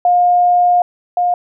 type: tone pair in turn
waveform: sine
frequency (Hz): 711 / 711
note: F5 / F5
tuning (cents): +31 / +31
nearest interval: unison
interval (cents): 0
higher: neither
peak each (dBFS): -8 / -11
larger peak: first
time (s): 0.05-0.82 / 1.17-1.34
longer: first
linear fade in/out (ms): 2
effects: none